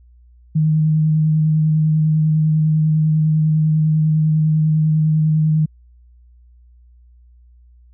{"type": "tone with vibrato", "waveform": "sine", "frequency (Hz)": 155.56, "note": "D#3", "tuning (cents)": 0, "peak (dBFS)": -12, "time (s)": [0.55, 5.66], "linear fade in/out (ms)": 10, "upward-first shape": "square", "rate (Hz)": 10, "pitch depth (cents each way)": 12, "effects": ["added 60 Hz sine -45 dBFS peak until 7.93 s"]}